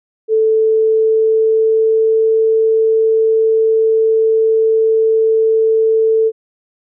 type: tone with pitch glide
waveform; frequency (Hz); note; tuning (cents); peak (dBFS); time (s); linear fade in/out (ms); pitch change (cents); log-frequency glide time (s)
sine; 440 to 443.8; A4 to A4; 0 to +15; -9; 0.28-6.32; 50; +15; 0.51-2.3
effects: none